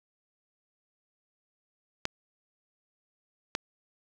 clicks, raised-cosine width 0.2 ms, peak -11 dBFS, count 2, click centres 2.054 / 3.551 s, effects none

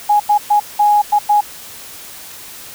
sine tone bursts at uneven times, 830.6 Hz, G#5, in tune, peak -8 dBFS, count 6, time 0.09-0.2 / 0.29-0.38 / 0.5-0.6 / 0.79-1.02 / 1.12-1.19 / 1.29-1.41 s, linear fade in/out 10 ms, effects white hiss -34 dBFS RMS until 2.74 s

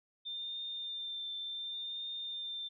sine tone with vibrato, 3593 Hz, A7, 36 cents sharp, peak -38 dBFS, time 0.25-2.69 s, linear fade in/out 20 ms, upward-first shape triangle, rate 0.68 Hz, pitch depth 21 cents each way, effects none

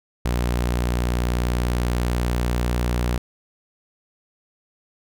sawtooth tone, 60.3 Hz, B1, 41 cents flat, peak -16 dBFS, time 0.25-3.18 s, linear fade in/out 5 ms, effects none

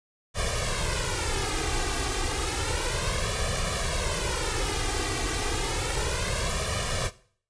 pink noise with flanger, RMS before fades -28 dBFS, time 0.34-7.11 s, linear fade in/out 50 ms, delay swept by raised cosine 1.7 to 2.57 ms, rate 0.31 Hz, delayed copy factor +0.85, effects noise-tail reverb RT60 0.5 s tail -18 dB re dry + resampled to 22050 Hz

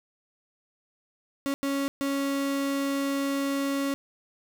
35% pulse tone bursts at uneven times, 277.2 Hz, C#4, in tune, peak -24 dBFS, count 3, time 1.46-1.54 / 1.63-1.88 / 2.01-3.94 s, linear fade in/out 0 ms, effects none

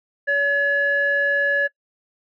square tone with low-pass filter, 567 Hz, C#5, 39 cents sharp, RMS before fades -19 dBFS, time 0.27-1.68 s, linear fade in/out 20 ms, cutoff 1700 Hz, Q 7.2, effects noise-tail reverb RT60 0.1 s tail -24 dB re dry

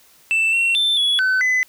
sine tone with pitch steps, 2657 / 2723 / 3548 / 3380 / 1518 / 2014 Hz, E7 / F7 / A7 / G#7 / F#6 / B6, +13 / -44 / +14 / +30 / +44 / +33 cents, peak -12 dBFS, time 0.31-1.63 s, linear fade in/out 0 ms, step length 220 ms, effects tanh soft clip ceiling -14 dBFS + white hiss -52 dBFS RMS until 1.68 s

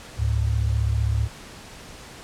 sine tone pair together, 71.21 / 106.7 Hz, C#2 / G#2, +47 / +47 cents, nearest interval perfect fifth, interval 700 cents, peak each -22 dBFS, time 0.17-1.29 s, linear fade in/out 50 ms, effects pink hiss -42 dBFS RMS until 2.23 s + low-pass 9000 Hz 12 dB/octave

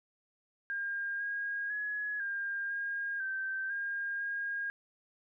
sine tone with pitch steps, 1610 / 1632 / 1684 / 1605 / 1621 / 1556 / 1614 / 1625 Hz, G6 / G#6 / G#6 / G6 / G#6 / G6 / G#6 / G#6, +46 / -31 / +24 / +40 / -42 / -13 / -50 / -38 cents, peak -33 dBFS, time 0.7-4.7 s, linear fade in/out 0 ms, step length 500 ms, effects none

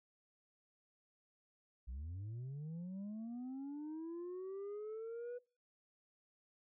sine linear sweep, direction up, 56.7 to 493.9 Hz, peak -40 dBFS, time 1.87-5.39 s, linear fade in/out 20 ms, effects noise-tail reverb RT60 0.3 s tail -22 dB re dry + tanh soft clip ceiling -42 dBFS

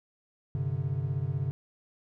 triangle chord, G suspended fourth, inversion none, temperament equal with one note detuned, 96.76 / 130.81 / 146.83 Hz, G2 / C3 / D3, -22 / 0 / 0 cents, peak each -33 / -29 / -31 dBFS, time 0.55-1.51 s, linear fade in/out 0 ms, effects none

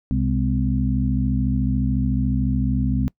harmonic tone with a mistuned harmonic, 64 Hz, C2, 38 cents flat, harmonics 1 / 2 / 3 / 4, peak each -23 / -23 / -25 / -24 dBFS, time 0.11-3.08 s, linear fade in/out 0 ms, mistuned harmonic 3, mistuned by +90 cents, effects noise-tail reverb RT60 0.1 s tail -23 dB re dry

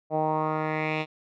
10% pulse tone with low-pass filter sweep, 155.56 Hz, D#3, in tune, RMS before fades -27 dBFS, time 0.1-1.06 s, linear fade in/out 50 ms, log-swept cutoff 670 to 3100 Hz, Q 3.3, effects none

